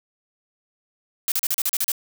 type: noise bursts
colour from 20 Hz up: blue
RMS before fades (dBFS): -22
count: 9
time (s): 1.28-1.918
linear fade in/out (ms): 0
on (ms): 38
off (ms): 37
effects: none